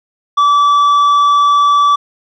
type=tone with tanh clipping; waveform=sine; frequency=1155 Hz; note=D6; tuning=29 cents flat; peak=-8 dBFS; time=0.37-1.96 s; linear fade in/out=10 ms; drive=6 dB; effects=none